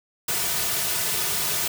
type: noise with comb filter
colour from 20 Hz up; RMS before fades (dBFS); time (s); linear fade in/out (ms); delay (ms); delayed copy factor
white; -25; 0.28-1.68; 5; 3.7; -0.75
effects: none